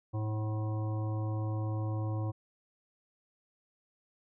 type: harmonic tone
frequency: 107.9 Hz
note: A2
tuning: 33 cents flat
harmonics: 1 / 3 / 5 / 7 / 9 / 10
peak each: -31 / -41 / -45 / -48 / -50 / -51 dBFS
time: 0.13-2.32 s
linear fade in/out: 20 ms
effects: none